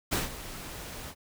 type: noise with ADSR envelope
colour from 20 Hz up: pink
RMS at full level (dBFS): -27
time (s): 0.11-1.15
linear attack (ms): 20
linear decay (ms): 160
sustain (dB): -14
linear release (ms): 60
effects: none